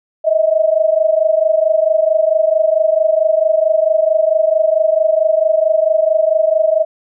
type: tone pair together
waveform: sine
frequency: 623.5 / 648 Hz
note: D#5 / E5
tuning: +3 / -30 cents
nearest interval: minor second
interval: 67 cents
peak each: -13 dBFS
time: 0.24-6.85 s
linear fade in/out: 20 ms
effects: none